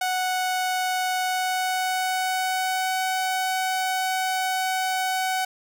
sawtooth tone with pitch glide, 740 to 750.3 Hz, F#5 to F#5, 0 to +24 cents, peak -19 dBFS, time 0.01-5.45 s, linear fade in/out 5 ms, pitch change +24 cents, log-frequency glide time 1.23-3 s, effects none

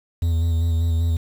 triangle tone with vibrato, 83 Hz, E2, 12 cents sharp, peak -15 dBFS, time 0.22-1.17 s, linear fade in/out 5 ms, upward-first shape square, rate 5.1 Hz, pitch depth 25 cents each way, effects 7-bit

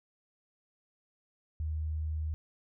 sine tone, 77.78 Hz, D#2, in tune, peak -31 dBFS, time 1.6-2.34 s, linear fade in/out 0 ms, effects none

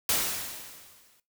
white noise with exponential decay, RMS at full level -24 dBFS, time 0.09-1.2 s, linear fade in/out 2 ms, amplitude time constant 240 ms, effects noise-tail reverb RT60 0.2 s tail -17 dB re dry

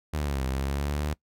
sawtooth linear two-way sweep, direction down then up, 77.78 to 65.1 to 76 Hz, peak -23 dBFS, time 0.13-1.14 s, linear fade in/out 10 ms, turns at 0.44 s, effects noise-tail reverb RT60 0.1 s tail -22 dB re dry

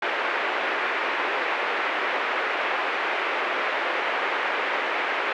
white band-pass noise, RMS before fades -26 dBFS, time 0.02-5.33 s, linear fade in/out 5 ms, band 360 to 2300 Hz, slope 24 dB/octave, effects none

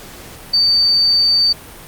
sine tone, 4588 Hz, D8, 41 cents flat, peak -10 dBFS, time 0.53-1.53 s, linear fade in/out 10 ms, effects pink hiss -36 dBFS RMS until 1.87 s + Opus 48 kbps

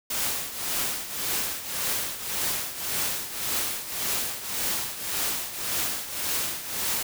white noise with tremolo, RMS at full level -26 dBFS, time 0.1-7.03 s, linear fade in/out 5 ms, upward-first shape triangle, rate 1.8 Hz, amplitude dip 75%, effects none

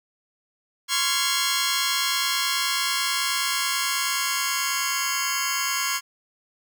10% pulse chord, Db major seventh, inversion third, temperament just, 1039.4 / 1108.7 / 1385.9 / 1663.1 Hz, C6 / Db6 / F6 / Ab6, -12 / 0 / -14 / +2 cents, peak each -19 / -19 / -21 / -19 dBFS, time 0.88-6.01 s, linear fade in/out 50 ms, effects none

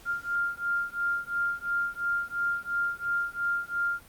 sine beating tone pair, 1396.9 / 1399.8 Hz, F6 / F6, 0 / +4 cents, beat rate 2.9 Hz, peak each -30 dBFS, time 0.05-4.01 s, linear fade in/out 50 ms, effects pink hiss -53 dBFS RMS until 4.08 s + Opus 48 kbps

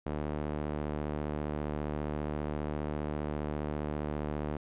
sawtooth tone with band-pass filter, 74.9 Hz, D2, 35 cents sharp, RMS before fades -35 dBFS, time 0.06-4.57 s, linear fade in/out 5 ms, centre 420 Hz, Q 0.57, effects resampled to 8000 Hz

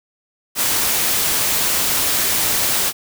white noise, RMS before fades -18 dBFS, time 0.55-2.93 s, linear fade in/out 50 ms, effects none

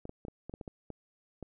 clicks, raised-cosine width 2 ms, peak -28 dBFS, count 10, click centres 0.054 / 0.094 / 0.251 / 0.283 / 0.496 / 0.539 / 0.612 / 0.678 / 0.903 / 1.427 s, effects none

